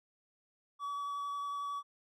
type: tone with vibrato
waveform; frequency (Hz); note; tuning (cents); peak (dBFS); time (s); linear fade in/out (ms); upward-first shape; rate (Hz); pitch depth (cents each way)
triangle; 1140; C#6; +48; -34; 0.79-1.83; 50; sine; 11; 9
effects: none